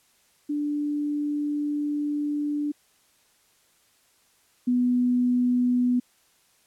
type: tone pair in turn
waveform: sine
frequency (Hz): 293.7 / 247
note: D4 / B3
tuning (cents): 0 / 0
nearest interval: minor third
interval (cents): 300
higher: first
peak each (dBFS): -24 / -19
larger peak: second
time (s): 0.49-2.72 / 4.67-6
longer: first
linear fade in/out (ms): 10
effects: white hiss -63 dBFS RMS until 6.66 s + low-pass 12000 Hz 12 dB/octave